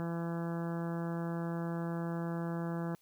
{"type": "harmonic tone", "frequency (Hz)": 168.4, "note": "E3", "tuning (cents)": 37, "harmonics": [1, 2, 3, 4, 5, 6, 7, 8, 9, 10], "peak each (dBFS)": [-35, -41, -45, -47, -49, -51, -52, -53, -54, -55], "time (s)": [0, 2.95], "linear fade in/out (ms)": 0, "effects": ["white hiss -70 dBFS RMS until 3.01 s"]}